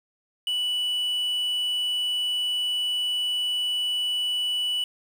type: tone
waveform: triangle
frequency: 2960 Hz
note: F#7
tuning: in tune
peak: -22 dBFS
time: 0.47-4.84 s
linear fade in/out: 2 ms
effects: 8-bit